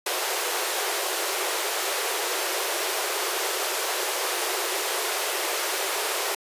pink high-pass noise, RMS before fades -27 dBFS, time 0.06-6.35 s, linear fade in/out 5 ms, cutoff 350 Hz, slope 96 dB/octave, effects resampled to 32000 Hz

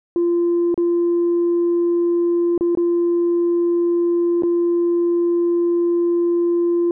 sine tone with dropouts, 344.8 Hz, F4, 22 cents flat, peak -13 dBFS, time 0.16-6.91 s, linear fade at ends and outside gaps 1 ms, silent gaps 0.743-0.777 / 2.578-2.609 / 2.751-2.773 / 4.423-4.434 s, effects tanh soft clip ceiling -12 dBFS

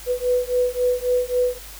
sine beating tone pair, 493.9 / 497.6 Hz, B4 / B4, 0 / +13 cents, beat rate 3.7 Hz, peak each -21 dBFS, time 0.06-1.59 s, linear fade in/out 50 ms, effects added 50 Hz sine -41 dBFS peak until 1.79 s + white hiss -40 dBFS RMS until 1.79 s

